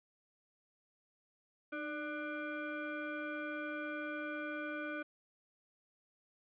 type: tone with frequency modulation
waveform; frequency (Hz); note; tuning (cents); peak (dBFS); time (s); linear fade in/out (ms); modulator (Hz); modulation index
sine; 589; D5; +5; -38; 1.72-5.03; 10; 894; 1.6
effects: resampled to 8000 Hz + 11-bit